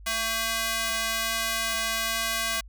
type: tone with high-pass filter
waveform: square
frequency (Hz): 225.3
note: A3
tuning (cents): +41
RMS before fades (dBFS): -28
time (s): 0.06-2.61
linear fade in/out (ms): 10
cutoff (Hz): 1400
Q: 0.64
effects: added 50 Hz sine -43 dBFS peak until 2.68 s